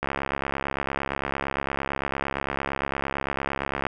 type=click train; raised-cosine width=0.5 ms; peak=-11 dBFS; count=265; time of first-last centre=0.03-3.867 s; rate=68.8 Hz; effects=none